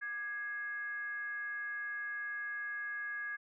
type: tone with frequency modulation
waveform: sine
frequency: 1661.2 Hz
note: G#6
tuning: in tune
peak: -37 dBFS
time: 0.01-3.37 s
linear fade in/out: 20 ms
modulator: 465 Hz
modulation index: 0.43
effects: none